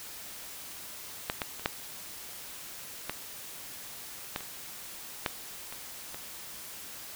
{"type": "clicks", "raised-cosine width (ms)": 0.3, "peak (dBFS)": [-12, -14, -26, -10, -15, -15, -26, -11, -25, -24], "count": 10, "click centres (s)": [1.299, 1.418, 1.596, 1.659, 3.096, 4.361, 4.407, 5.262, 5.725, 6.145], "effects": ["white hiss -44 dBFS RMS until 7.15 s"]}